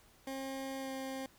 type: tone with pitch glide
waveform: 20% pulse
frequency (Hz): 268.2 to 265.7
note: C4 to C4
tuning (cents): +43 to +27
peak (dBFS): -34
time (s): 0.27-1.26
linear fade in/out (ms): 2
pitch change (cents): -16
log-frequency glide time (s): 0.79-0.91
effects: pink hiss -64 dBFS RMS until 1.38 s